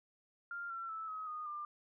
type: tone with pitch steps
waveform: sine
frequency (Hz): 1396.9 / 1354 / 1312.4 / 1272.1 / 1233 / 1195.2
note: F6 / E6 / E6 / D#6 / D#6 / D6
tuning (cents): 0 / +46 / -8 / +38 / -16 / +30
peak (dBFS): -40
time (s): 0.51-1.65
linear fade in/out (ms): 2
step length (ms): 190
effects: none